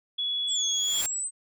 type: tone with pitch glide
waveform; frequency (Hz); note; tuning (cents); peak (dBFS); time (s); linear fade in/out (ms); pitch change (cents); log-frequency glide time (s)
sine; 3386 to 3347; G#7 to G#7; +33 to +13; -26; 0.18-1.02; 10; -20; 0.66-0.74
type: exponential two-way sweep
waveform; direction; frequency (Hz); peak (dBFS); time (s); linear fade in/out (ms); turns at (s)
sine; down then up; 8280 to 6360 to 8280; -28; 0.47-1.31; 50; 0.65
type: noise with exponential growth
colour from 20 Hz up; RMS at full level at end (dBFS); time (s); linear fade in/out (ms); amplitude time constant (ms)
white; -30; 0.55-1.06; 0; 110
effects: none